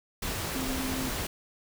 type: tone in noise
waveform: sine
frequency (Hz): 261.6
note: C4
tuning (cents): 0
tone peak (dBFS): -32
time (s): 0.55-1.09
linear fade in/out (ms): 5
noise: pink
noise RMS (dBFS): -33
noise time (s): 0.22-1.27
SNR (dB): -2
effects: none